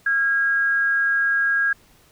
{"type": "tone pair together", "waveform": "sine", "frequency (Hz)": [1374, 1634], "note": ["F6", "G#6"], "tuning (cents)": [-29, -29], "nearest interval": "minor third", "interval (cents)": 300, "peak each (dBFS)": [-29, -17], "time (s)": [0.06, 1.73], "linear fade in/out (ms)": 5, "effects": ["pink hiss -55 dBFS RMS until 2.11 s"]}